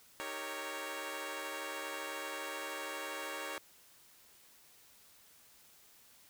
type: chord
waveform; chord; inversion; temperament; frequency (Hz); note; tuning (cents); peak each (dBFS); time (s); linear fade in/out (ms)
10% pulse; Eb dominant seventh; none; equal with one note detuned; 311.1 / 392 / 460.3 / 554.4; Eb4 / G4 / Bb4 / Db5; 0 / 0 / -22 / 0; -39 / -39 / -39 / -34; 0.2-3.58; 0
effects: white hiss -62 dBFS RMS until 6.29 s